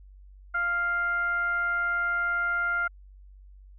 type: tone with frequency modulation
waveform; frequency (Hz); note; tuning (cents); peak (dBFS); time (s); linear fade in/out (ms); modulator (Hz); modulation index
sine; 1396.9; F6; 0; -24; 0.54-2.88; 10; 704; 0.41
effects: added 48 Hz sine -47 dBFS peak until 3.78 s